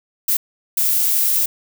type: noise bursts at uneven times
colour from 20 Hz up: violet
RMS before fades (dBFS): -17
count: 2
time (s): 0.28-0.37 / 0.77-1.46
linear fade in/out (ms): 5
effects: none